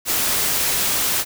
white noise, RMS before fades -20 dBFS, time 0.05-1.25 s, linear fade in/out 50 ms, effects none

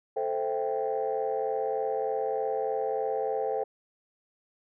sine chord, A minor seventh, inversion none, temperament equal, 440 / 523.3 / 659.3 / 784 Hz, A4 / C5 / E5 / G5, 0 / 0 / 0 / 0 cents, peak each -30 / -31 / -36 / -32 dBFS, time 0.16-3.64 s, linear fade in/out 10 ms, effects tanh soft clip ceiling -19 dBFS

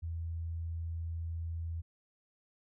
sine tone, 82.9 Hz, E2, 10 cents sharp, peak -35 dBFS, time 0.02-1.82 s, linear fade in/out 20 ms, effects none

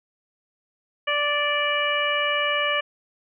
harmonic tone, 585 Hz, D5, 7 cents flat, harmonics 1 / 2 / 3 / 4 / 5, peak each -27 / -27 / -27 / -27 / -27 dBFS, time 1.07-2.81 s, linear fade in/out 10 ms, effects none

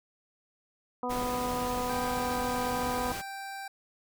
harmonic tone, 247.7 Hz, B3, 5 cents sharp, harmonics 1 / 2 / 3 / 4 / 5, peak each -36 / -35 / -36 / -35 / -40 dBFS, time 1.03-3.12 s, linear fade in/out 2 ms
pink noise, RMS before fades -38 dBFS, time 1.09-3.22 s, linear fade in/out 20 ms
25% pulse tone, 784 Hz, G5, in tune, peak -34 dBFS, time 1.89-3.68 s, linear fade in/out 5 ms
effects none

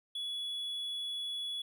triangle tone, 3392 Hz, G#7, 36 cents sharp, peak -34 dBFS, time 0.15-1.62 s, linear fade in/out 5 ms, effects none

